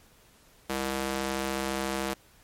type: tone with high-pass filter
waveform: square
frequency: 67 Hz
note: C2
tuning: 42 cents sharp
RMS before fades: -31 dBFS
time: 0.69-2.14 s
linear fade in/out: 10 ms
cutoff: 270 Hz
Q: 0.6
effects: pink hiss -59 dBFS RMS until 2.43 s + MP3 64 kbps